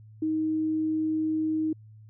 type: tone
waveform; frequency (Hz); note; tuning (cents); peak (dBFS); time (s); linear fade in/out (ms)
sine; 314; D#4; +16; -24; 0.22-1.73; 5
effects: added 108 Hz sine -47 dBFS peak until 2.09 s